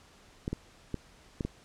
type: clicks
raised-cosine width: 3 ms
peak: -19 dBFS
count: 5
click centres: 0.479 / 0.53 / 0.943 / 1.408 / 1.45 s
effects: pink hiss -58 dBFS RMS until 1.64 s + low-pass 8000 Hz 12 dB/octave